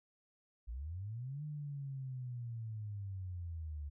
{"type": "linear two-way sweep", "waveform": "sine", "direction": "up then down", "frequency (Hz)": [52.1, 151.7, 71.1], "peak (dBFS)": -40, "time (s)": [0.67, 3.9], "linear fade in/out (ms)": 20, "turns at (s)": 1.44, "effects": []}